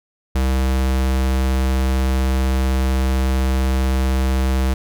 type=tone; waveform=square; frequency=65.41 Hz; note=C2; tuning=in tune; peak=-16 dBFS; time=0.35-4.74 s; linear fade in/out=5 ms; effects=none